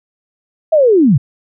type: linear sweep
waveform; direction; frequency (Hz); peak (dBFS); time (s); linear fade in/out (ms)
sine; down; 659.3 to 112.9; -6; 0.72-1.18; 10
effects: none